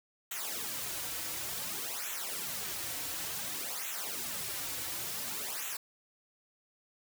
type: noise with flanger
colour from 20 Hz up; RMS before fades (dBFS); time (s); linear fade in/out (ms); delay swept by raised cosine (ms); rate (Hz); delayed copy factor
white; -38; 0.31-5.77; 5; 0.2 to 5; 0.56; -0.85
effects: none